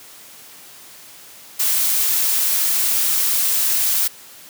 blue noise, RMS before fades -18 dBFS, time 1.59-4.08 s, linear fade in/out 10 ms, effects white hiss -42 dBFS RMS until 4.49 s + high-pass 100 Hz 12 dB/octave

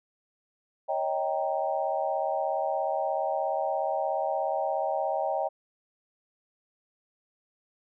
sine chord, Eb dominant seventh, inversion third, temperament equal with one note detuned, 554.4 / 631.3 / 784 / 932.3 Hz, Db5 / Eb5 / G5 / Bb5, 0 / +25 / 0 / 0 cents, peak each -32 / -30 / -30 / -36 dBFS, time 0.88-5.49 s, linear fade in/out 20 ms, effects none

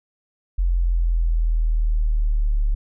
sine exponential sweep, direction down, 44.14 to 36.02 Hz, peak -16 dBFS, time 0.58-2.75 s, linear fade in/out 10 ms, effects none

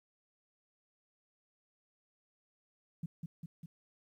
sine tone with echo, 164.81 Hz, E3, in tune, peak -35 dBFS, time 3.03-3.06 s, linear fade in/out 5 ms, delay 200 ms, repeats 3, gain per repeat -3 dB, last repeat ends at 3.66 s, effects 12-bit

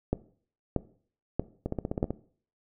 two click trains, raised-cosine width 2 ms, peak -12 / -17 dBFS, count 4 / 8, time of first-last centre 0.13-2.029 / 1.66-2.106 s, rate 1.58 / 15.7 Hz, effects noise-tail reverb RT60 0.5 s tail -18 dB re dry

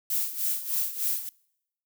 violet noise with tremolo, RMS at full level -26 dBFS, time 0.1-1.29 s, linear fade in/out 2 ms, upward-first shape sine, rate 3.3 Hz, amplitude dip 75%, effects noise-tail reverb RT60 0.8 s tail -25 dB re dry

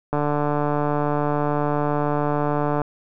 click train, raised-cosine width 1 ms, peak -9 dBFS, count 396, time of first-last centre 0.13-2.817 s, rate 147 Hz, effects none

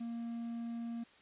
triangle tone with quantisation, 233.1 Hz, A#3, in tune, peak -36 dBFS, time 0-1.04 s, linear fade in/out 10 ms, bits 11, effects white hiss -62 dBFS RMS until 1.21 s + resampled to 8000 Hz

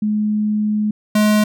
sine / square tone pair in turn, 211.6 / 211.6 Hz, G#3 / G#3, +33 / +33 cents, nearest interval unison, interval 0 cents, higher neither, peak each -15 / -12 dBFS, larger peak second, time 0.02-0.91 / 1.15-1.44 s, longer first, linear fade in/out 5 ms, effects none

